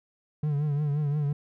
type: tone with vibrato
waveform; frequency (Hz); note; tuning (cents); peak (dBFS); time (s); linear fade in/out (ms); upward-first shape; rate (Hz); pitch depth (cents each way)
triangle; 146.9; D3; +1; -22; 0.43-1.33; 5; triangle; 5.7; 79
effects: none